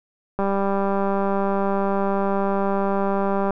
click train, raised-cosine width 1 ms, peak -10 dBFS, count 615, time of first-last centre 0.39-3.507 s, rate 197 Hz, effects none

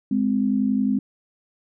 sine tone pair together, 207.8 / 258.9 Hz, G#3 / C4, +1 / -18 cents, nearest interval major third, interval 381 cents, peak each -21 dBFS, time 0.11-0.99 s, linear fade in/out 5 ms, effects none

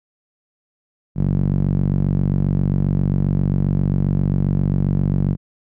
sawtooth tone with band-pass filter, 47.49 Hz, F#1, 46 cents sharp, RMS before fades -18 dBFS, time 1.15-5.37 s, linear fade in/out 50 ms, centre 160 Hz, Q 2.3, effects none

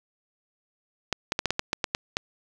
clicks, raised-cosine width 0.2 ms, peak -7 dBFS, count 10, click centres 1.127 / 1.321 / 1.391 / 1.457 / 1.506 / 1.594 / 1.731 / 1.842 / 1.949 / 2.169 s, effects none

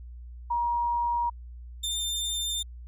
sine / sawtooth tone pair in turn, 950 / 3597 Hz, A#5 / A7, +33 / +37 cents, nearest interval octave + major seventh, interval 2304 cents, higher second, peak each -24 / -25 dBFS, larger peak first, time 0.5-1.3 / 1.83-2.63 s, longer neither, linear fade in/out 10 ms, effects added 60 Hz sine -40 dBFS peak until 2.87 s + resampled to 32000 Hz

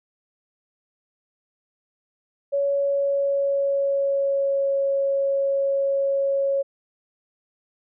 sine tone with pitch glide, 561 to 551.4 Hz, C#5 to C#5, +21 to -9 cents, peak -19 dBFS, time 2.52-6.63 s, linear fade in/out 20 ms, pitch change -30 cents, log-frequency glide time 2.65-4.76 s, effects none

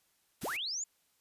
white noise, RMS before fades -44 dBFS, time 0.41-0.57 s, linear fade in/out 10 ms
sine linear sweep, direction up, 74 to 7190 Hz, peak -34 dBFS, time 0.43-0.84 s, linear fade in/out 5 ms
effects white hiss -73 dBFS RMS until 1.2 s + resampled to 32000 Hz

